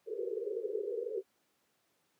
pink band-pass noise, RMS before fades -37 dBFS, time 0.06-1.23 s, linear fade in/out 50 ms, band 380 to 490 Hz, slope 96 dB/octave, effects pink hiss -75 dBFS RMS until 2.19 s + high-pass 200 Hz 12 dB/octave

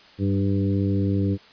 harmonic tone with a mistuned harmonic, 98.7 Hz, G2, 12 cents sharp, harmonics 1 / 2 / 3 / 4 / 5, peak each -22 / -25 / -26 / -32 / -35 dBFS, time 0.18-1.38 s, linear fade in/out 50 ms, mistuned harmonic 2, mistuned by -28 cents, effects white hiss -50 dBFS RMS until 1.52 s + resampled to 11025 Hz

